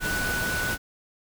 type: tone in noise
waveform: sine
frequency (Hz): 1484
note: F#6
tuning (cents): +5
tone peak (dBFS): -27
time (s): 0-0.78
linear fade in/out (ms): 50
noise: pink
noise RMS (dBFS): -30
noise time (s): 0-0.78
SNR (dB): 0
effects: none